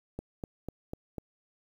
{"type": "click train", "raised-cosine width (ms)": 2, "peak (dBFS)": -23, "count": 5, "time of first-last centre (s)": [0.19, 1.183], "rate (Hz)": 4.03, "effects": ["9-bit"]}